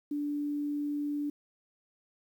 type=tone with quantisation; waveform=sine; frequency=291.7 Hz; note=D4; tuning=12 cents flat; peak=-30 dBFS; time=0.11-1.3 s; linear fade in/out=5 ms; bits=10; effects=none